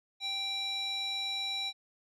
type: tone with band-pass filter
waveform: square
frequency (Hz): 784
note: G5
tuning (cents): 0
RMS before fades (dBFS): -35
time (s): 0.2-1.73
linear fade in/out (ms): 50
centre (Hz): 3600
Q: 6.7
effects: none